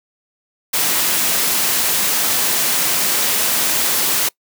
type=noise; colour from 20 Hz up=white; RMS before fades=-17 dBFS; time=0.73-4.29 s; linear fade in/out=10 ms; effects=noise-tail reverb RT60 0.1 s tail -24 dB re dry + high-pass 150 Hz 12 dB/octave